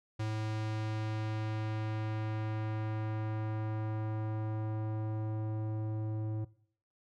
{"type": "tone with low-pass filter sweep", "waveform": "square", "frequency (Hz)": 108.7, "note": "A2", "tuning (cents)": -21, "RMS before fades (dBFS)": -35, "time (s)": [0.19, 6.45], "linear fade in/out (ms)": 10, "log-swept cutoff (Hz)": [6100, 490], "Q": 0.72, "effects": ["noise-tail reverb RT60 0.6 s tail -20 dB re dry"]}